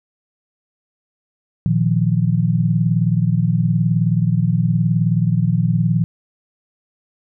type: chord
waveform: sine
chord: Bb suspended fourth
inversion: none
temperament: equal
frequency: 116.54 / 155.56 / 174.61 Hz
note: Bb2 / Eb3 / F3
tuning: 0 / 0 / 0 cents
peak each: -18 dBFS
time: 1.66-6.04 s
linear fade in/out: 0 ms
effects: none